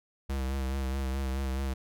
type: tone with vibrato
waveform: square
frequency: 66.7 Hz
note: C2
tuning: 34 cents sharp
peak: -30 dBFS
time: 0.29-1.74 s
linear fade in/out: 10 ms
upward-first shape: sine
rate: 4.7 Hz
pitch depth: 42 cents each way
effects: none